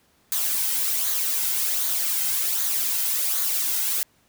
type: noise with flanger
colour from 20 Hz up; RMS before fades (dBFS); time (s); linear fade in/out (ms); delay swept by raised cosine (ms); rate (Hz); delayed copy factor
blue; -24; 0.32-4.03; 0; 0.37 to 1.77; 1.3; -0.5
effects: pink hiss -62 dBFS RMS until 4.28 s + high-pass 60 Hz 12 dB/octave